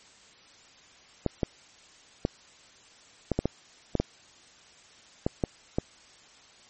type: clicks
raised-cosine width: 2 ms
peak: -11 dBFS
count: 11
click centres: 1.263 / 1.432 / 2.251 / 3.317 / 3.39 / 3.456 / 3.953 / 4 / 5.265 / 5.438 / 5.785 s
effects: white hiss -55 dBFS RMS until 6.69 s + MP3 32 kbps